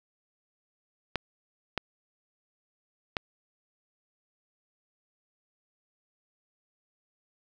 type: clicks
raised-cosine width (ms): 0.3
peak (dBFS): -12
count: 3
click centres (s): 1.157 / 1.777 / 3.168
effects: none